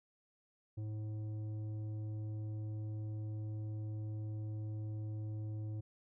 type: tone with tanh clipping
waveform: sine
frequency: 107.3 Hz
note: A2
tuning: 43 cents flat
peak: -40 dBFS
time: 0.77-5.81 s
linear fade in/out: 10 ms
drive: 9 dB
effects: none